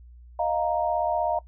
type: chord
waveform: sine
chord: Eb suspended second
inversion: none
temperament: equal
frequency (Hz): 622.3 / 698.5 / 932.3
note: Eb5 / F5 / Bb5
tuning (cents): 0 / 0 / 0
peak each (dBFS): -27 / -26 / -28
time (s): 0.39-1.39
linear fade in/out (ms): 5
effects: noise-tail reverb RT60 0.1 s tail -19 dB re dry + added 60 Hz sine -45 dBFS peak until 1.47 s

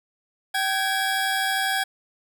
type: tone pair together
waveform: 25% pulse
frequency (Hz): 772.3 / 1657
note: G5 / G#6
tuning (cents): -26 / -4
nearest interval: octave + minor second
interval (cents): 1322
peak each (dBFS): -21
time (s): 0.54-1.84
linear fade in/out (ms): 10
effects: none

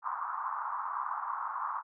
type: band-pass noise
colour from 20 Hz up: white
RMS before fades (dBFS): -36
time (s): 0.02-1.83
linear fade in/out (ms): 50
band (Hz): 940 to 1200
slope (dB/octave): 48
effects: none

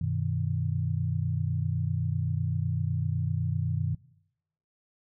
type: chord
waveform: sine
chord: G augmented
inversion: none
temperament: equal with one note detuned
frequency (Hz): 95.59 / 123.47 / 155.56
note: G2 / B2 / D#3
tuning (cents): -43 / 0 / 0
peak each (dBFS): -30 / -31 / -30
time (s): 0.01-3.95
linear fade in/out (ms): 5
effects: noise-tail reverb RT60 0.8 s tail -22 dB re dry

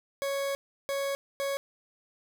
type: tone bursts at uneven times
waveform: 40% pulse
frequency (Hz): 554.4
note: C#5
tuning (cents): 0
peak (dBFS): -28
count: 3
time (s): 0.22-0.55 / 0.89-1.15 / 1.4-1.57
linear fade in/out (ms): 0
effects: none

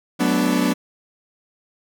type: chord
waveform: 40% pulse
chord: B minor seventh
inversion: second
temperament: equal with one note detuned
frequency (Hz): 185 / 214.6 / 246.9 / 293.7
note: F#3 / A3 / B3 / D4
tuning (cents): 0 / -43 / 0 / 0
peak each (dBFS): -22 / -25 / -20 / -21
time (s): 0.19-0.74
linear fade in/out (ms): 20
effects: none

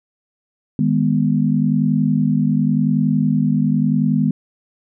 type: chord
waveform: sine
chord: G# minor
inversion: second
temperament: equal with one note detuned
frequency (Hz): 155.56 / 206 / 246.9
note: D#3 / G#3 / B3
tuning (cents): 0 / -14 / 0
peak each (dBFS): -18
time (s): 0.79-4.31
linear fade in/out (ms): 2
effects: none

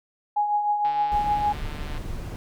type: tone with tremolo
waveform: sine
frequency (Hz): 831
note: G#5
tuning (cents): +1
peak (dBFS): -18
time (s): 0.36-1.53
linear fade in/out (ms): 10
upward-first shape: triangle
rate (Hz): 6.5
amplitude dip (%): 55
type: click train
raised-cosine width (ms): 0.3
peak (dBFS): -25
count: 169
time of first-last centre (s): 0.85-1.978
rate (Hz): 149
type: noise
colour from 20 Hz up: brown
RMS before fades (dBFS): -32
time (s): 1.12-2.36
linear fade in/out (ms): 0
effects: none

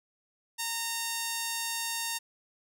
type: tone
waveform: 5% pulse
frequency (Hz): 920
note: A#5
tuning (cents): -23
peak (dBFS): -19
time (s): 0.58-2.19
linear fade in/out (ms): 20
effects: none

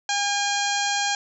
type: harmonic tone with a mistuned harmonic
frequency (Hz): 809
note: G#5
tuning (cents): -46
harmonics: 1 / 2 / 3 / 4 / 5 / 6 / 7 / 8 / 9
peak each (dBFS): -26 / -28 / -32 / -30 / -31 / -36 / -33 / -33 / -34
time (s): 0.09-1.15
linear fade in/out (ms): 2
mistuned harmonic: 5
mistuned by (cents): +54
effects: none

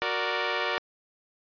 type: chord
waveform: 10% pulse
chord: Gb augmented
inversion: none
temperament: equal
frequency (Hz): 370 / 466.2 / 587.3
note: Gb4 / Bb4 / D5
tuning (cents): 0 / 0 / 0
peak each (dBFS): -24 / -22 / -22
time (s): 0.02-0.78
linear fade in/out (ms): 0
effects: resampled to 11025 Hz

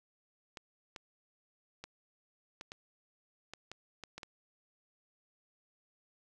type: clicks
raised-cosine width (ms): 0.2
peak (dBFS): -27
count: 10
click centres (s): 0.572 / 0.962 / 1.84 / 2.611 / 2.719 / 3.536 / 3.716 / 4.037 / 4.18 / 4.232
effects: none

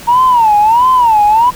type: tone with vibrato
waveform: sine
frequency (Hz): 924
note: A#5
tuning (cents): -16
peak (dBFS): -4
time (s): 0.07-1.51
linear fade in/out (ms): 20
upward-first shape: sine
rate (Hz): 1.5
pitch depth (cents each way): 190
effects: tanh soft clip ceiling -1 dBFS + pink hiss -31 dBFS RMS until 1.55 s

